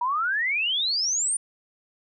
sine exponential sweep, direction up, 940 to 9397 Hz, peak -22 dBFS, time 0.01-1.37 s, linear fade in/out 5 ms, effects none

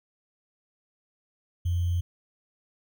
sine tone with sample-and-hold, 87.31 Hz, F2, in tune, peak -23 dBFS, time 1.65-2.01 s, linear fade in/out 10 ms, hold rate 3150 Hz, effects none

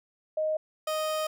sine / 30% pulse tone pair in turn, 622.3 / 622.3 Hz, D#5 / D#5, 0 / 0 cents, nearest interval unison, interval 0 cents, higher neither, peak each -25 dBFS, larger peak neither, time 0.37-0.57 / 0.87-1.27 s, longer second, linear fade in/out 5 ms, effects none

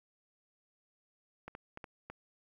clicks, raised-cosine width 0.5 ms, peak -29 dBFS, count 5, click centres 1.48 / 1.551 / 1.774 / 1.842 / 2.1 s, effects 11-bit

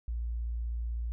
sine tone, 58 Hz, A#1, 8 cents flat, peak -31 dBFS, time 0.08-1.12 s, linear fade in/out 0 ms, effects none

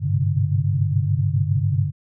sine tone cluster, 98.2 / 105.4 / 127.2 / 132.3 / 145.6 Hz, G2 / G#2 / C3 / C3 / D3, +4 / +26 / -48 / +20 / -15 cents, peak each -21 / -26 / -27 / -26 / -22 dBFS, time 0-1.92 s, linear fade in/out 50 ms, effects none

